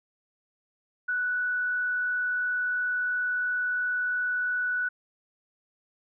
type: tone with frequency modulation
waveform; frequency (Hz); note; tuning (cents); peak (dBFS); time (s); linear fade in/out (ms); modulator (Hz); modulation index
sine; 1480; F#6; 0; -25; 1.08-4.89; 10; 42.9; 0.28
effects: none